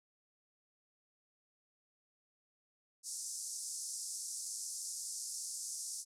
white band-pass noise, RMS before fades -43 dBFS, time 3.03-6.05 s, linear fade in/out 50 ms, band 5100 to 10000 Hz, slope 48 dB/octave, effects none

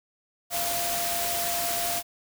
sine tone in noise, 692 Hz, F5, 16 cents flat, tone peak -31 dBFS, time 0.5-2.03 s, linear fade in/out 50 ms, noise white, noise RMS -29 dBFS, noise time 0.5-2.03 s, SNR -5 dB, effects none

